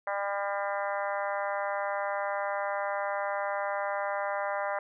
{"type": "harmonic tone", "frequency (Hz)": 200, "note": "G3", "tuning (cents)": 35, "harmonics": [3, 4, 5, 6, 7, 8, 9, 10], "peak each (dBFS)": [-33, -35, -37, -39, -40, -41, -42, -43], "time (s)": [0.07, 4.79], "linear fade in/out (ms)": 2, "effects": []}